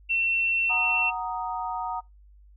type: tone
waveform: sine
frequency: 2704 Hz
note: E7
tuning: 43 cents sharp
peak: -22 dBFS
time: 0.09-1.11 s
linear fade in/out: 20 ms
type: chord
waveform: sine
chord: D# minor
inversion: first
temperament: equal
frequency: 740 / 932.3 / 1244.5 Hz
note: F#5 / A#5 / D#6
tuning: 0 / 0 / 0 cents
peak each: -32 / -31 / -35 dBFS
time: 0.69-2.01 s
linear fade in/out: 20 ms
effects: noise-tail reverb RT60 0.2 s tail -24 dB re dry + added 50 Hz sine -50 dBFS peak until 2.56 s